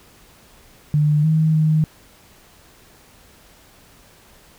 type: tone with pitch steps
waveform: sine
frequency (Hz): 149.7 / 157.8 / 155.9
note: D3 / D#3 / D#3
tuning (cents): +33 / +25 / +4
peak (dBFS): -13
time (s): 0.94-1.84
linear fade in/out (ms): 0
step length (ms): 300
effects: pink hiss -50 dBFS RMS until 4.58 s